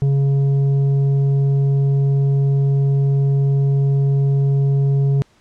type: tone with tanh clipping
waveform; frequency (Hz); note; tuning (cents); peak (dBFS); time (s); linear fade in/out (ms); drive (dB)
sine; 138.59; C#3; 0; -14; 0.02-5.22; 0; 6
effects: pink hiss -56 dBFS RMS until 5.4 s + low-pass 7000 Hz 12 dB/octave